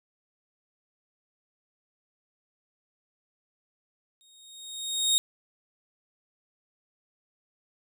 25% pulse tone with exponential growth, 3729 Hz, A#7, in tune, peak -15 dBFS, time 4.21-5.18 s, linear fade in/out 0 ms, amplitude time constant 210 ms, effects none

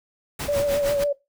pink noise with tremolo, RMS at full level -29 dBFS, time 0.39-1.04 s, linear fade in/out 5 ms, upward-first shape sine, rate 6.5 Hz, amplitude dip 75%
sine tone with vibrato, 571 Hz, D5, 49 cents flat, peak -19 dBFS, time 0.48-1.13 s, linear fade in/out 10 ms, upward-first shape triangle, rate 7.3 Hz, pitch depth 43 cents each way
effects noise-tail reverb RT60 0.2 s tail -17 dB re dry

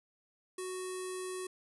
square tone with low-pass filter, 370 Hz, F#4, in tune, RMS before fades -40 dBFS, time 0.58-1.47 s, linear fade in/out 5 ms, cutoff 9500 Hz, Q 5.6, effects none

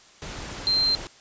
sine tone in noise, 4151 Hz, C8, 15 cents flat, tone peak -19 dBFS, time 0.67-0.95 s, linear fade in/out 0 ms, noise pink, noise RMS -36 dBFS, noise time 0.22-1.07 s, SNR +14 dB, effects white hiss -52 dBFS RMS until 1.2 s + resampled to 16000 Hz

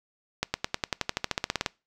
accelerating click train, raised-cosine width 0.2 ms, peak -8 dBFS, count 17, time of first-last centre 0.43-1.662 s, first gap 110 ms, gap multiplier 0.95, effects noise-tail reverb RT60 0.3 s tail -24 dB re dry

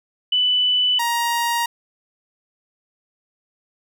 sine / sawtooth tone pair in turn, 2987 / 940.8 Hz, F#7 / A#5, +16 / +16 cents, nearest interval octave + minor sixth, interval 2000 cents, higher first, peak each -15 dBFS, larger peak neither, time 0.32-0.99 / 0.99-1.66 s, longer neither, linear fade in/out 5 ms, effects none

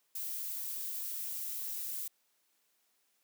violet noise, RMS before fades -39 dBFS, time 0.15-2.08 s, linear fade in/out 5 ms, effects white hiss -75 dBFS RMS until 3.23 s + high-pass 200 Hz 12 dB/octave

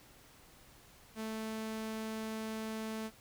sawtooth tone, 220 Hz, A3, in tune, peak -34 dBFS, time 1.15-3.11 s, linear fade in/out 50 ms, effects pink hiss -60 dBFS RMS until 3.2 s

